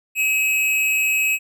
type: tone with amplitude modulation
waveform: square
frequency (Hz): 2563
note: E7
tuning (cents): -49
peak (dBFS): -15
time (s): 0.15-1.39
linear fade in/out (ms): 50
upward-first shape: sine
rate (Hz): 220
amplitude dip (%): 55
effects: none